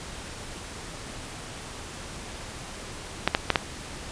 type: clicks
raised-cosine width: 0.3 ms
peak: -3 dBFS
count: 4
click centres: 3.276 / 3.349 / 3.503 / 3.558 s
effects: pink hiss -39 dBFS RMS until 4.11 s + resampled to 22050 Hz